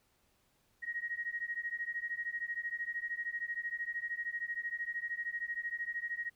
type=beating tone pair; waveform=sine; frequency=1880 / 1893 Hz; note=A#6 / A#6; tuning=+14 / +26 cents; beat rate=13 Hz; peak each=-39 / -39 dBFS; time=0.82-6.3 s; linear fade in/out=20 ms; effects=pink hiss -73 dBFS RMS until 6.35 s